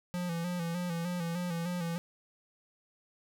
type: tone with vibrato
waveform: square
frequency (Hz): 172.8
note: F3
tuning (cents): -18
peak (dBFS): -33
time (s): 0.14-1.98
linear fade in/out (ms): 0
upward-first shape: square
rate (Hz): 3.3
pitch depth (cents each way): 49
effects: none